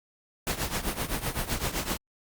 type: noise with tremolo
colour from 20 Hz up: pink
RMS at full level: -27 dBFS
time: 0.47-1.97 s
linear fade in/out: 0 ms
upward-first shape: triangle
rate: 7.8 Hz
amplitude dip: 85%
effects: Opus 48 kbps